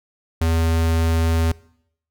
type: tone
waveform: square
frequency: 82 Hz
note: E2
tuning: 9 cents flat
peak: -17 dBFS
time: 0.41-1.52 s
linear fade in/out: 5 ms
effects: noise-tail reverb RT60 0.7 s tail -22 dB re dry